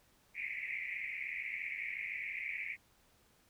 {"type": "band-pass noise", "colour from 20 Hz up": "white", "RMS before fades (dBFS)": -41, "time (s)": [0.34, 2.77], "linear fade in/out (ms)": 50, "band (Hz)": [2000, 2400], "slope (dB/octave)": 96, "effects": ["pink hiss -69 dBFS RMS until 3.49 s"]}